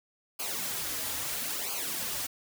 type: noise with flanger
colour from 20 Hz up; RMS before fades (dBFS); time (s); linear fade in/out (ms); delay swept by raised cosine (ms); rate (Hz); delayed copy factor
white; -34; 0.39-2.27; 10; 0.54 to 5.44; 0.75; -0.75
effects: none